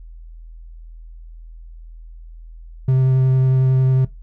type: tone with vibrato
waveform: triangle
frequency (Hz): 130.6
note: C3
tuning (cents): -3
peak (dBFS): -10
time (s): 2.88-4.05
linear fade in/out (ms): 5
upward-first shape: sine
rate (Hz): 11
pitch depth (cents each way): 10
effects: noise-tail reverb RT60 0.2 s tail -19 dB re dry + added 41 Hz sine -35 dBFS peak until 4.22 s